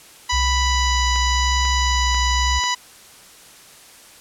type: harmonic tone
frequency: 987.8 Hz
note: B5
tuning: in tune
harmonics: 1 / 2 / 3 / 4 / 5 / 6 / 7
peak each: -22 / -25 / -27 / -28 / -29 / -30 / -30 dBFS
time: 0.29-2.75 s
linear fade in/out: 10 ms
type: tone with vibrato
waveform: sine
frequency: 63.7 Hz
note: C2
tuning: 46 cents flat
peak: -19 dBFS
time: 0.32-2.6 s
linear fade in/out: 20 ms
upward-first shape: sine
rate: 0.94 Hz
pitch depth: 39 cents each way
type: click train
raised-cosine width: 0.3 ms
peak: -17 dBFS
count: 4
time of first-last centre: 1.16-2.638 s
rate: 2.03 Hz
effects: white hiss -45 dBFS RMS until 4.2 s + low-pass 11000 Hz 12 dB/octave